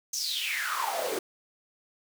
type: noise with high-pass filter sweep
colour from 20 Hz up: pink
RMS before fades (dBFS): -31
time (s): 0.13-1.19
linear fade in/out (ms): 5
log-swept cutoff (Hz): 6300 to 370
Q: 7.7
effects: none